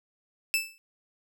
sawtooth tone with exponential decay, 2637 Hz, E7, in tune, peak -17 dBFS, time 0.54-0.78 s, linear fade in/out 0 ms, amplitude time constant 51 ms, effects none

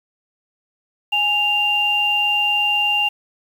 sine tone pair together, 829 / 2788 Hz, G#5 / F7, -3 / -4 cents, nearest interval octave + major sixth, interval 2099 cents, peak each -23 / -16 dBFS, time 1.12-3.09 s, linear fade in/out 10 ms, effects 7-bit

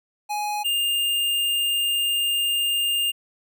square tone pair in turn, 835 / 2809 Hz, G#5 / F7, +9 / +9 cents, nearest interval octave + major sixth, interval 2100 cents, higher second, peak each -25 / -21 dBFS, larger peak second, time 0.29-0.64 / 0.64-3.12 s, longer second, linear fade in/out 20 ms, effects none

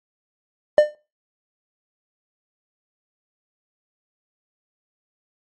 triangle tone with exponential decay, 600 Hz, D5, 37 cents sharp, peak -3 dBFS, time 0.78-0.95 s, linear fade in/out 1 ms, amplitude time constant 35 ms, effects noise-tail reverb RT60 0.3 s tail -17 dB re dry + MP3 48 kbps

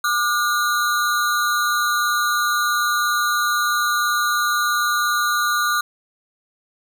square ring-modulated tone, 1318.5 Hz, E6, in tune, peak -15 dBFS, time 0.04-5.81 s, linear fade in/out 5 ms, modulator 120 Hz, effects none

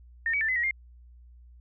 sine tone with pitch steps, 1826 / 2270 / 1776 / 2028 / 1900 / 2115 Hz, A#6 / C#7 / A6 / B6 / A#6 / C7, -36 / +41 / +16 / +45 / +33 / +18 cents, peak -24 dBFS, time 0.26-0.71 s, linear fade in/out 2 ms, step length 75 ms, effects added 60 Hz sine -49 dBFS peak until 1.6 s

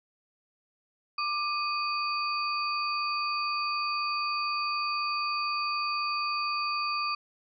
sine tone cluster, 1182 / 2496 / 4613 Hz, D6 / D#7 / D8, +11 / +5 / -32 cents, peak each -29 / -35 / -35 dBFS, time 1.18-7.15 s, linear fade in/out 5 ms, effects none

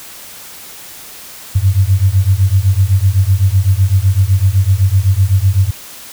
sine beating tone pair, 92.5 / 100.4 Hz, F#2 / G2, 0 / +42 cents, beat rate 7.9 Hz, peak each -11 dBFS, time 1.55-5.71 s, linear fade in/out 10 ms, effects white hiss -33 dBFS RMS until 6.12 s

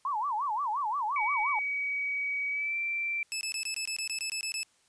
sine tone with vibrato, 987.8 Hz, B5, in tune, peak -28 dBFS, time 0.05-1.59 s, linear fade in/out 2 ms, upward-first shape sine, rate 5.7 Hz, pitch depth 290 cents each way
sine tone with pitch glide, 2266 to 2347 Hz, C#7 to D7, +37 to -2 cents, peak -29 dBFS, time 1.16-3.23 s, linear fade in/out 2 ms, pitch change +61 cents, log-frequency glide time 2.5-2.76 s
15% pulse tone bursts, 2614 Hz, E7, 15 cents flat, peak -24 dBFS, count 12, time 3.32-4.631 s, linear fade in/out 0 ms, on 90 ms, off 21 ms
effects white hiss -67 dBFS RMS until 4.88 s + resampled to 22050 Hz

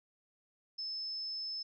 sine tone, 5240 Hz, E8, 11 cents flat, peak -37 dBFS, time 0.78-1.63 s, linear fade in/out 10 ms, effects none

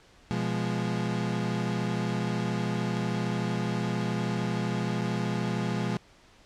35% pulse chord, F diminished, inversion second, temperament equal, 123.47 / 174.61 / 207.7 Hz, Cb3 / F3 / Ab3, 0 / 0 / 0 cents, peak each -30 dBFS, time 0.31-5.97 s, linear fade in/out 0 ms, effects pink hiss -57 dBFS RMS until 6.45 s + low-pass 6000 Hz 12 dB/octave

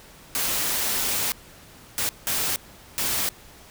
white noise bursts at uneven times, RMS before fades -25 dBFS, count 4, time 0.35-1.32 / 1.98-2.09 / 2.27-2.56 / 2.98-3.29 s, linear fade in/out 0 ms, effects pink hiss -48 dBFS RMS until 3.7 s

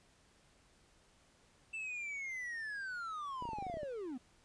triangle linear sweep, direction down, 2671 to 233.1 Hz, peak -38 dBFS, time 1.73-4.18 s, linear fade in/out 10 ms
clicks, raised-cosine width 2 ms, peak -33 dBFS, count 11, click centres 3.424 / 3.454 / 3.49 / 3.533 / 3.586 / 3.625 / 3.667 / 3.699 / 3.741 / 3.771 / 3.832 s
effects pink hiss -68 dBFS RMS until 4.44 s + resampled to 22050 Hz

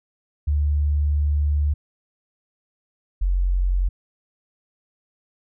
sine tone pair in turn, 73.42 / 45.4 Hz, D2 / F#1, 0 / -32 cents, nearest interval minor sixth, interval 832 cents, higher first, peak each -17 dBFS, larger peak neither, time 0.47-1.74 / 3.21-3.89 s, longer first, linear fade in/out 10 ms, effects none

